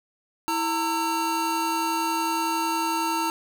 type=tone cluster; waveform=square; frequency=328.3 / 914 / 1329 Hz; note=E4 / A#5 / E6; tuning=-7 / -34 / +14 cents; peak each=-30 / -26 / -32 dBFS; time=0.48-3.3 s; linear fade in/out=0 ms; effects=none